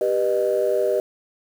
sine chord, G augmented, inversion none, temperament just, 392 / 490 / 612.5 Hz, G4 / B4 / D#5, 0 / -14 / -27 cents, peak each -22 / -22 / -21 dBFS, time 0.01-1 s, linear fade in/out 2 ms, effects tanh soft clip ceiling -10 dBFS + 7-bit

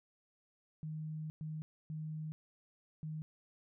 sine tone bursts at uneven times, 155.56 Hz, D#3, in tune, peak -39 dBFS, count 4, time 0.83-1.3 / 1.41-1.62 / 1.9-2.32 / 3.03-3.22 s, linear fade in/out 0 ms, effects none

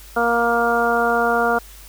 harmonic tone, 234.9 Hz, A#3, 13 cents sharp, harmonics 1 / 2 / 3 / 4 / 5 / 6, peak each -26 / -21 / -20 / -26 / -25 / -21 dBFS, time 0.16-1.59 s, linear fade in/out 10 ms, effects added 50 Hz sine -41 dBFS peak until 1.88 s + white hiss -44 dBFS RMS until 1.88 s

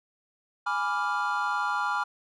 triangle chord, G# diminished seventh, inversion none, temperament equal, 830.6 / 987.8 / 1174.7 / 1396.9 Hz, G#5 / B5 / D6 / F6, 0 / 0 / 0 / 0 cents, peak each -30 / -30 / -30 / -28 dBFS, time 0.66-2.04 s, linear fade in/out 10 ms, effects resampled to 22050 Hz

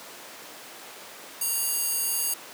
square tone with high-pass filter, 941 Hz, A#5, 16 cents sharp, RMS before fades -27 dBFS, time 1.41-2.34 s, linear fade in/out 5 ms, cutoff 8900 Hz, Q 0.84, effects pink hiss -42 dBFS RMS until 2.53 s + high-pass 400 Hz 12 dB/octave

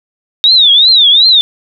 sine tone with vibrato, 3697 Hz, A#7, 15 cents flat, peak -3 dBFS, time 0.44-1.41 s, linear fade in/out 0 ms, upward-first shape triangle, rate 2.7 Hz, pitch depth 230 cents each way, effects none

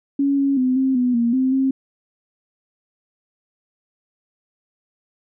sine tone with pitch steps, 279.1 / 276.5 / 255.5 / 264.6 / 248.4 / 234.8 / 260.5 / 266.6 Hz, C#4 / C#4 / C4 / C4 / B3 / A#3 / C4 / C4, +12 / -4 / -41 / +20 / +10 / +13 / -7 / +33 cents, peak -15 dBFS, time 0.19-1.71 s, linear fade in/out 5 ms, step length 190 ms, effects none

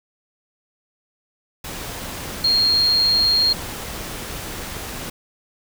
sine tone in noise, 4236 Hz, C8, 21 cents sharp, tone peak -14 dBFS, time 2.44-3.53 s, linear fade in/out 5 ms, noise pink, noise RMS -31 dBFS, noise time 1.64-5.1 s, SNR +14 dB, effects none

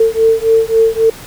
sine beating tone pair, 447.5 / 451.2 Hz, A4 / A4, +29 / +44 cents, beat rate 3.7 Hz, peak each -11 dBFS, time 0-1.1 s, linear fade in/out 5 ms, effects pink hiss -33 dBFS RMS until 1.26 s

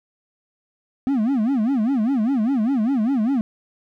triangle tone with vibrato, 243.7 Hz, B3, 23 cents flat, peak -15 dBFS, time 1.07-3.41 s, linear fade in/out 0 ms, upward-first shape sine, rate 5 Hz, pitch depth 260 cents each way, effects none

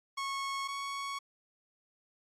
sawtooth tone pair in turn, 1098 / 1111.4 Hz, C#6 / C#6, -17 / +4 cents, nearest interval unison, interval 21 cents, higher second, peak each -30 / -32 dBFS, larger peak first, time 0.17-0.68 / 0.68-1.19 s, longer neither, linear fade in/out 10 ms, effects low-pass 8000 Hz 12 dB/octave + AAC 64 kbps

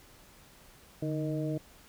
harmonic tone with a mistuned harmonic, 155.56 Hz, D#3, in tune, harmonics 1 / 2 / 3 / 4, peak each -33 / -34 / -40 / -39 dBFS, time 1.02-1.58 s, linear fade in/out 5 ms, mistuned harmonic 1, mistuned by -86 cents, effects pink hiss -57 dBFS RMS until 1.88 s

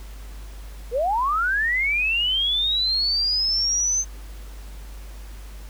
sine linear sweep, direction up, 440 to 6272 Hz, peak -19 dBFS, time 0.91-4.05 s, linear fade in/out 50 ms, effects added 50 Hz sine -35 dBFS peak until 5.69 s + pink hiss -48 dBFS RMS until 5.69 s

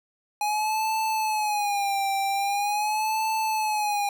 square tone with vibrato, 830.6 Hz, G#5, in tune, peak -24 dBFS, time 0.41-4.09 s, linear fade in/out 2 ms, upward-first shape sine, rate 0.43 Hz, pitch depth 98 cents each way, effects none

